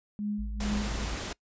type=tone with tremolo; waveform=sine; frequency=207.7 Hz; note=G#3; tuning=in tune; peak=-28 dBFS; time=0.19-1.05 s; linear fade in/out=0 ms; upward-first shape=sine; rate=2.3 Hz; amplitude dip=90%
type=tone; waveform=sine; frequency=54.1 Hz; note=A1; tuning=29 cents flat; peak=-32 dBFS; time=0.38-1.17 s; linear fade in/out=20 ms
type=noise; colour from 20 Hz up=pink; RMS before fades=-36 dBFS; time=0.6-1.33 s; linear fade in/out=5 ms
effects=noise-tail reverb RT60 0.1 s tail -23 dB re dry + resampled to 16000 Hz